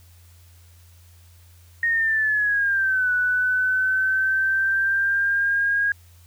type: linear two-way sweep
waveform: sine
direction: down then up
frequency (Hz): 1864.7 to 1480 to 1638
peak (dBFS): -18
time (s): 1.83-5.92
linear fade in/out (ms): 2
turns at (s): 3.12
effects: added 86 Hz sine -48 dBFS peak until 6.26 s + white hiss -57 dBFS RMS until 6.26 s